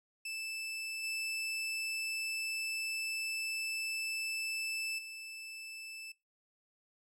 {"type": "tone with level steps", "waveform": "sawtooth", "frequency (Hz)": 2637, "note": "E7", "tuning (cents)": 0, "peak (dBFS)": [-35, -32, -41], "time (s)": [0.25, 6.12], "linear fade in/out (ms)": 5, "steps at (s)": [1.03, 4.98], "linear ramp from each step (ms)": 10, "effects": ["noise-tail reverb RT60 0.2 s tail -20 dB re dry", "low-pass 12000 Hz 12 dB/octave"]}